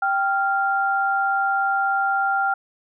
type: tone pair together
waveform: sine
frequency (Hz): 784 / 1391.7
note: G5 / F6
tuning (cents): 0 / -6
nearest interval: minor seventh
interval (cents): 994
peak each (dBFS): -21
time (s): 0.02-2.54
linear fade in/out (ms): 5
effects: none